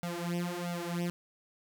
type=tone with flanger; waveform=sawtooth; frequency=173.9 Hz; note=F3; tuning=7 cents flat; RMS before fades=-35 dBFS; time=0.03-1.1 s; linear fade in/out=0 ms; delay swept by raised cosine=1.4 to 5.4 ms; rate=1.5 Hz; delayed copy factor=+1; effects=none